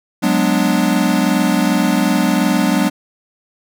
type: chord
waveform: square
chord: G# half-diminished seventh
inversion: third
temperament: equal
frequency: 185 / 207.7 / 246.9 / 293.7 Hz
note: F#3 / G#3 / B3 / D4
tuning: 0 / 0 / 0 / 0 cents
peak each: -19 dBFS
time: 0.22-2.9 s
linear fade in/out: 20 ms
effects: none